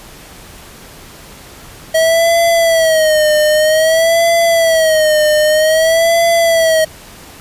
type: tone with vibrato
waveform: square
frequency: 640 Hz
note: D#5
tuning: 49 cents sharp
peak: -9 dBFS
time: 1.94-6.85 s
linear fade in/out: 10 ms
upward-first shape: sine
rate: 0.52 Hz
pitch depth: 92 cents each way
effects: pink hiss -36 dBFS RMS until 7.4 s + resampled to 32000 Hz